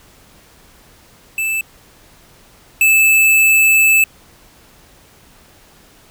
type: tone pair in turn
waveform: square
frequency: 2637 / 2624 Hz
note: E7 / E7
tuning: 0 / -9 cents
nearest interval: unison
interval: 9 cents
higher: first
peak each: -17 / -9 dBFS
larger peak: second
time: 1.38-1.61 / 2.81-4.04 s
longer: second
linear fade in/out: 2 ms
effects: pink hiss -47 dBFS RMS until 6.1 s